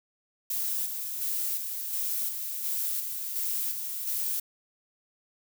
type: noise with tremolo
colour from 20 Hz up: violet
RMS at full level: -30 dBFS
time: 0.5-4.4 s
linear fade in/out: 5 ms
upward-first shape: square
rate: 1.4 Hz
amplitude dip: 40%
effects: none